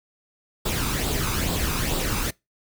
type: noise with flanger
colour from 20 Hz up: pink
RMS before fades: -25 dBFS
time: 0.65-2.31 s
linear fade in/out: 10 ms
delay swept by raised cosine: 0.24 to 0.83 ms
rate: 2.3 Hz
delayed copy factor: +0.55
effects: noise-tail reverb RT60 0.2 s tail -23 dB re dry